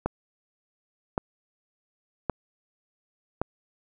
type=click train; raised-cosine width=1 ms; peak=-11 dBFS; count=4; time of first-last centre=0.06-3.416 s; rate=0.894 Hz; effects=none